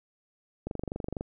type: click train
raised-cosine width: 2 ms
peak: -20 dBFS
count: 14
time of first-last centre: 0.67-1.209 s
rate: 24.1 Hz
effects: none